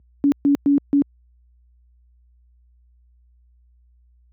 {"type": "tone bursts at uneven times", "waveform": "sine", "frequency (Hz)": 283.4, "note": "C#4", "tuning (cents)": 38, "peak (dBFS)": -12, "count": 4, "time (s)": [[0.24, 0.32], [0.45, 0.55], [0.66, 0.78], [0.93, 1.02]], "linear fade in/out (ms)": 0, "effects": ["added 60 Hz sine -37 dBFS peak until 4.32 s", "high-pass 150 Hz 12 dB/octave"]}